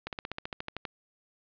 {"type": "slowing click train", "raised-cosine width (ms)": 0.3, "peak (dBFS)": -19, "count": 12, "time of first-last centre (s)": [0.07, 0.852], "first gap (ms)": 58, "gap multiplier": 1.04, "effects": ["resampled to 11025 Hz", "9-bit"]}